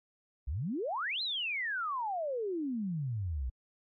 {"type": "exponential two-way sweep", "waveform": "sine", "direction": "up then down", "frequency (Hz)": [58.27, 4202, 58.27], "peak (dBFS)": -32, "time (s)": [0.47, 3.5], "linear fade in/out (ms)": 10, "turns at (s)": 1.22, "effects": ["AAC 48 kbps"]}